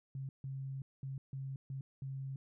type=tone bursts at uneven times; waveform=sine; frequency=134.9 Hz; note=C#3; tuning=47 cents flat; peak=-39 dBFS; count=6; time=0.15-0.29 / 0.44-0.82 / 1.03-1.18 / 1.33-1.56 / 1.7-1.81 / 2.02-2.36 s; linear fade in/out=2 ms; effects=none